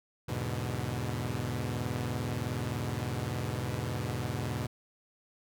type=chord; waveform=sawtooth; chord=E dominant seventh; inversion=none; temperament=equal; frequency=82.41 / 103.83 / 123.47 / 146.83 Hz; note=E2 / G#2 / B2 / D3; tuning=0 / 0 / 0 / 0 cents; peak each=-37 / -33 / -31 / -36 dBFS; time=0.28-4.67 s; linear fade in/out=10 ms; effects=none